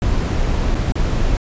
brown noise with dropouts, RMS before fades -17 dBFS, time 0.02-1.37 s, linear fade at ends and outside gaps 1 ms, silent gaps 0.746-0.752 / 0.921-0.955 s, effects resampled to 16000 Hz

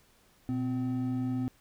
triangle tone pair together, 120.6 / 256 Hz, B2 / C4, -41 / -38 cents, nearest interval octave + minor second, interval 1303 cents, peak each -32 / -28 dBFS, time 0.49-1.48 s, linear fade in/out 0 ms, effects pink hiss -64 dBFS RMS until 1.6 s

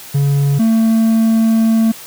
triangle tone pair in turn, 141.1 / 224 Hz, C#3 / A3, +31 / +31 cents, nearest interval minor sixth, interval 800 cents, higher second, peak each -8 / -7 dBFS, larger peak second, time 0.14-0.59 / 0.59-1.92 s, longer second, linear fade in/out 10 ms, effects white hiss -34 dBFS RMS until 2.06 s + high-pass 80 Hz 12 dB/octave

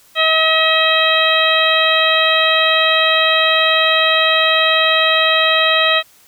harmonic tone, 639 Hz, D#5, 46 cents sharp, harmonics 1 / 2 / 3 / 4 / 5 / 6, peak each -18 / -18 / -18 / -18 / -18 / -18 dBFS, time 0.15-6.03 s, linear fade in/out 50 ms, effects white hiss -49 dBFS RMS until 6.27 s

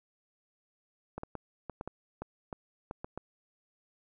clicks, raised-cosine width 1 ms, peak -24 dBFS, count 11, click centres 1.18 / 1.234 / 1.353 / 1.697 / 1.811 / 1.876 / 2.22 / 2.528 / 2.911 / 3.045 / 3.176 s, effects none

